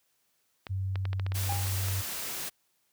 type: clicks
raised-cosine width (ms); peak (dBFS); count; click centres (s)
0.3; -22; 10; 0.668 / 0.957 / 1.054 / 1.131 / 1.197 / 1.265 / 1.32 / 1.524 / 1.67 / 1.885
type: tone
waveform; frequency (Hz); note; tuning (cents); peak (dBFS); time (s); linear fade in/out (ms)
sine; 95.6; G2; -43; -28; 0.69-2.02; 20
type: noise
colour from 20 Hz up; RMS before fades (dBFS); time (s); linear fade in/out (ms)
white; -36; 1.34-2.5; 20
type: tone with exponential decay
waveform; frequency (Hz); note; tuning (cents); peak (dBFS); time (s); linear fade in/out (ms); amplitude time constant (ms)
triangle; 805; G5; +46; -28; 1.49-1.81; 5; 69
effects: white hiss -73 dBFS RMS until 2.92 s + high-pass 60 Hz 12 dB/octave

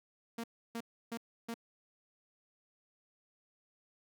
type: tone bursts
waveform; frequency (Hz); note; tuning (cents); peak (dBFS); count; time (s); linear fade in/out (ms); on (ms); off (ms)
sawtooth; 231.3; A#3; -13; -34; 4; 0.38-1.542; 5; 58; 310
effects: none

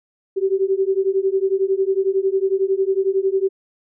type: beating tone pair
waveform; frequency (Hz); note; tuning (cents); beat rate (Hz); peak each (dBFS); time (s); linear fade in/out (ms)
sine; 380.4 / 391.4; F#4 / G4; +48 / -3; 11; -19; 0.36-3.49; 20
effects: none

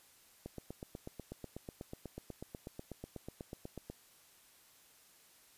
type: click train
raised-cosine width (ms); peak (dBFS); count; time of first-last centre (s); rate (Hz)
2; -30; 29; 0.46-3.9; 8.14
effects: white hiss -64 dBFS RMS until 5.57 s + resampled to 32000 Hz

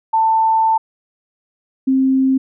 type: tone pair in turn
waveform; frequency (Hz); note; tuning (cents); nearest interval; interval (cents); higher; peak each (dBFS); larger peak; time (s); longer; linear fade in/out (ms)
sine; 890 / 264.6; A5 / C4; +20 / +20; octave + major sixth; 2100; first; -11; neither; 0.13-0.78 / 1.87-2.38; first; 10
effects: none

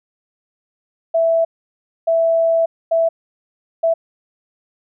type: tone bursts at uneven times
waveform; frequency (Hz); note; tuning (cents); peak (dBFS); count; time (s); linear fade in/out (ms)
sine; 660; E5; +2; -12; 4; 1.14-1.45 / 2.07-2.66 / 2.91-3.09 / 3.83-3.94; 10
effects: none

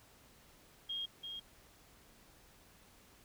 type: tone with echo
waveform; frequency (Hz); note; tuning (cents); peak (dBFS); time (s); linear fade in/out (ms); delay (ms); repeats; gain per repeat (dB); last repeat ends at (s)
sine; 3245; G#7; -41; -37; 0.89-1.06; 10; 340; 1; -5; 1.4
effects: pink hiss -63 dBFS RMS until 3.24 s

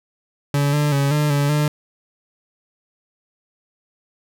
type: tone with pitch steps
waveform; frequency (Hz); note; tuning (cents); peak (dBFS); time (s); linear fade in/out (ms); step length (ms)
40% pulse; 142.8 / 147.9 / 139.9 / 149.3 / 143.1 / 149.2; D3 / D3 / C#3 / D3 / D3 / D3; -48 / +13 / +16 / +29 / -45 / +28; -15; 0.54-1.68; 2; 190
effects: none

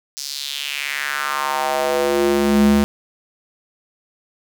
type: tone with high-pass filter sweep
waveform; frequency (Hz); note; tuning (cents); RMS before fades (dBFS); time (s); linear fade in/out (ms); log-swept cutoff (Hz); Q
square; 70.8; C#2; +37; -19; 0.17-2.84; 0; 5500 to 160; 3.1
effects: none

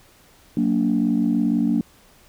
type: chord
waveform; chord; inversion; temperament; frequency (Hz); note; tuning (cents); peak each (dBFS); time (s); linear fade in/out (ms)
sine; Gb augmented; none; just; 185 / 231.2 / 289.1; Gb3 / Bb3 / D4; 0 / -14 / -27; -23 / -19 / -21; 0.57-1.81; 2
effects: tanh soft clip ceiling -10 dBFS + pink hiss -53 dBFS RMS until 2.28 s

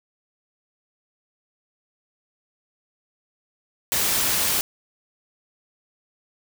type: noise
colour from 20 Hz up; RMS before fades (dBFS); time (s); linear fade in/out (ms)
white; -22; 3.92-4.61; 0
effects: none

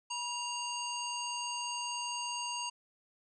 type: harmonic tone with a mistuned harmonic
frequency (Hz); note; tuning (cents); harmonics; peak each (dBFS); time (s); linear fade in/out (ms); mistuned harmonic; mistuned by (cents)
932.3; A#5; 0; 1 / 3 / 5 / 7 / 9; -39 / -40 / -43 / -43 / -47; 0.1-2.7; 10; 1; +64
effects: none

